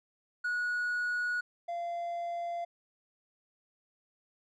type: tone pair in turn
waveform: triangle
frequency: 1459 / 688.6 Hz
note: F#6 / F5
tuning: -25 / -25 cents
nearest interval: octave + minor second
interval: 1300 cents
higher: first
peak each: -27 / -31 dBFS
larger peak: first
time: 0.44-1.41 / 1.68-2.65 s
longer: neither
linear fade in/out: 10 ms
effects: tanh soft clip ceiling -24 dBFS + resampled to 22050 Hz